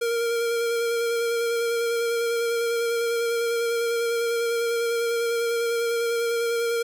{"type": "tone with vibrato", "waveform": "square", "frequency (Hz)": 466.2, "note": "A#4", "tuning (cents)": 0, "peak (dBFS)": -23, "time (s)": [0.01, 6.83], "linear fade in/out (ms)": 10, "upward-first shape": "square", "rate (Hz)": 10, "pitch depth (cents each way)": 13, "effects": []}